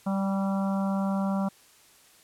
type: harmonic tone with a mistuned harmonic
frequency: 195.1 Hz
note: G3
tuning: 8 cents flat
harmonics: 1 / 3 / 4 / 5 / 6 / 7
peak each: -25 / -35 / -37 / -39 / -41 / -42 dBFS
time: 0.06-1.49 s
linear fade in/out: 10 ms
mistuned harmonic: 6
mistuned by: -18 cents
effects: white hiss -57 dBFS RMS until 2.23 s + low-pass 12000 Hz 12 dB/octave